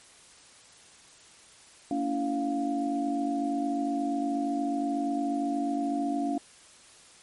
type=tone cluster; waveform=sine; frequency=230.2 / 283.8 / 332.2 / 700 Hz; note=A#3 / C#4 / E4 / F5; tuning=-22 / +41 / +13 / +4 cents; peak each=-36 / -28 / -37 / -32 dBFS; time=1.91-6.38 s; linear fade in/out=2 ms; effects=white hiss -54 dBFS RMS until 7.22 s + MP3 48 kbps